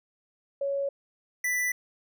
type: tone pair in turn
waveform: sine / square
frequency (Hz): 557 / 1981.3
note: C#5 / B6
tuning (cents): +8 / +5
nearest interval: octave + minor seventh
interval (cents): 2197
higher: second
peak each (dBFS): -26 / -26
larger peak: neither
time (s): 0.61-0.89 / 1.44-1.72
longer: neither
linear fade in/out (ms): 5
effects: none